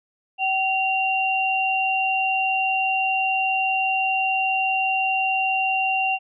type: tone pair together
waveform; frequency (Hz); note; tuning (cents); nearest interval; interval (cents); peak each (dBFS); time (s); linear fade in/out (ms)
sine; 764 / 2765; G5 / F7; -45 / -18; octave + minor seventh; 2227; -22; 0.38-6.19; 50
effects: none